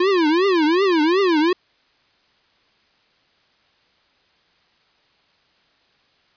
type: tone with vibrato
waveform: square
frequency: 346.6 Hz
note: F4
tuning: 13 cents flat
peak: -15 dBFS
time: 0-1.53 s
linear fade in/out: 5 ms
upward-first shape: triangle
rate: 2.7 Hz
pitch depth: 280 cents each way
effects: white hiss -60 dBFS RMS until 6.36 s + resampled to 11025 Hz